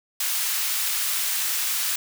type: high-pass noise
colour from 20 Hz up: white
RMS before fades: -25 dBFS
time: 0.2-1.96 s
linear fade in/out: 5 ms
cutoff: 1300 Hz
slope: 12 dB/octave
effects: none